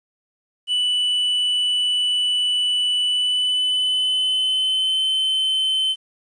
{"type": "tone with pitch glide", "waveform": "triangle", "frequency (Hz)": [2971, 3070], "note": ["F#7", "G7"], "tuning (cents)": [6, -37], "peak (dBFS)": -16, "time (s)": [0.67, 5.96], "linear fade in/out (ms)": 50, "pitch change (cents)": 57, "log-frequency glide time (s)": [3.04, 5.02], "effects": ["resampled to 22050 Hz", "9-bit"]}